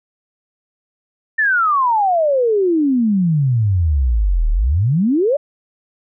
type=exponential two-way sweep; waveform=sine; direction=down then up; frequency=1818 to 36.46 to 609 Hz; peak=-12 dBFS; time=1.38-5.37 s; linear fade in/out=10 ms; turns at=4.5 s; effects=none